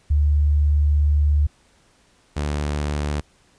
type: tone pair in turn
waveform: sine / sawtooth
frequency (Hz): 73.6 / 73.6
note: D2 / D2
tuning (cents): +4 / +4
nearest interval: unison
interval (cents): 0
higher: neither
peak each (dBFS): -14 / -18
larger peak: first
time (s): 0.1-1.47 / 2.36-3.21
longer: first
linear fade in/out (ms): 10
effects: pink hiss -58 dBFS RMS until 3.58 s + resampled to 22050 Hz